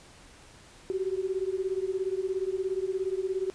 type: beating tone pair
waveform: sine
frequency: 371.8 / 388.8 Hz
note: F#4 / G4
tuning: +8 / -14 cents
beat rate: 17 Hz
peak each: -30 / -31 dBFS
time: 0.9-3.5 s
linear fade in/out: 0 ms
effects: pink hiss -53 dBFS RMS until 3.54 s + resampled to 22050 Hz